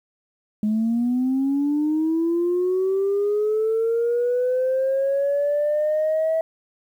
sine linear sweep, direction up, 209.6 to 650 Hz, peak -17 dBFS, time 0.63-6.41 s, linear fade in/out 2 ms, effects tanh soft clip ceiling -15 dBFS + 9-bit

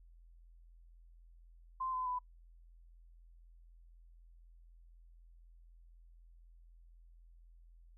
sine tone with pitch steps, 1040 / 1018.6 / 997.6 Hz, C6 / C6 / B5, -11 / -47 / +17 cents, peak -35 dBFS, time 1.8-2.19 s, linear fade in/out 10 ms, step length 130 ms, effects noise-tail reverb RT60 0.1 s tail -26 dB re dry + added 42 Hz sine -57 dBFS peak until 7.97 s

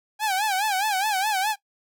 sawtooth tone with vibrato, 807 Hz, G#5, 50 cents flat, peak -18 dBFS, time 0.19-1.56 s, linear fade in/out 50 ms, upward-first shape sine, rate 4.8 Hz, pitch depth 140 cents each way, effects noise-tail reverb RT60 0.1 s tail -19 dB re dry

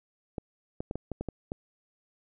clicks, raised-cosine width 2 ms, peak -20 dBFS, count 8, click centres 0.382 / 0.805 / 0.911 / 0.956 / 1.117 / 1.21 / 1.287 / 1.519 s, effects none

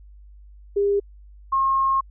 sine tone pair in turn, 403.1 / 1076.1 Hz, G4 / C6, +48 / +48 cents, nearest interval octave + perfect fourth, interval 1700 cents, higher second, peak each -17 / -17 dBFS, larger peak neither, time 0.76-1 / 1.52-2.01 s, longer second, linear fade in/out 10 ms, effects added 50 Hz sine -43 dBFS peak until 2.1 s

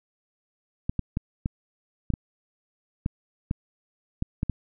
clicks, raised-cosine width 5 ms, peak -13 dBFS, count 11, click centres 0.895 / 0.993 / 1.171 / 1.459 / 2.103 / 2.138 / 3.061 / 3.511 / 4.224 / 4.431 / 4.497 s, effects none

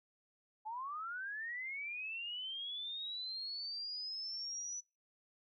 sine linear sweep, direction up, 842 to 5970 Hz, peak -40 dBFS, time 0.65-4.81 s, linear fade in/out 20 ms, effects noise-tail reverb RT60 0.3 s tail -26 dB re dry

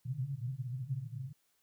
white band-pass noise, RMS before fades -39 dBFS, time 0.05-1.33 s, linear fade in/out 10 ms, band 120 to 140 Hz, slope 96 dB/octave, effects white hiss -75 dBFS RMS until 1.62 s

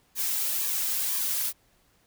blue noise with flanger, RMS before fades -28 dBFS, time 0.15-1.53 s, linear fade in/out 50 ms, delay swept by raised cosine 1.4 to 2.8 ms, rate 2 Hz, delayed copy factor -0.5, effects pink hiss -65 dBFS RMS until 2.06 s

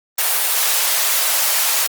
white high-pass noise, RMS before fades -17 dBFS, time 0.18-1.87 s, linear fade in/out 5 ms, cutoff 540 Hz, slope 24 dB/octave, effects Opus 24 kbps

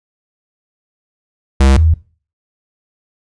square / sine tone pair in turn, 67.2 / 80.35 Hz, C2 / E2, +47 / -44 cents, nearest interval minor third, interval 309 cents, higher second, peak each -7 dBFS, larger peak neither, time 1.6-1.77 / 1.77-1.94 s, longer neither, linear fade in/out 5 ms, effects noise-tail reverb RT60 0.4 s tail -20 dB re dry + resampled to 22050 Hz

